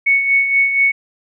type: tone with tremolo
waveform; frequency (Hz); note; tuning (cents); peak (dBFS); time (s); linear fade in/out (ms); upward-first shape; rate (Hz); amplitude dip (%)
sine; 2217; C#7; 0; -9; 0.06-0.92; 10; sine; 4.2; 55
effects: none